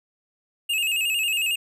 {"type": "tone with vibrato", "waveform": "square", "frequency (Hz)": 2700, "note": "E7", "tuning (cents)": 41, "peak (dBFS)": -22, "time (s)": [0.69, 1.56], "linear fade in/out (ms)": 10, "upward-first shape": "square", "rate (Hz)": 11, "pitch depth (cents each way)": 76, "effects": []}